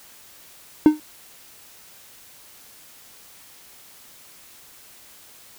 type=tone with exponential decay; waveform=triangle; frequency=305.3 Hz; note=D#4; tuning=33 cents flat; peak=-3 dBFS; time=0.86-1 s; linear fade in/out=1 ms; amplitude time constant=30 ms; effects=white hiss -48 dBFS RMS until 5.58 s